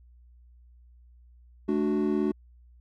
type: chord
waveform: triangle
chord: D major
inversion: second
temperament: equal with one note detuned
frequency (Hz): 215.5 / 293.7 / 370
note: A3 / D4 / F#4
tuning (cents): -36 / 0 / 0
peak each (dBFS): -26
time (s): 1.68-2.32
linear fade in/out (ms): 10
effects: added 60 Hz sine -52 dBFS peak until 2.8 s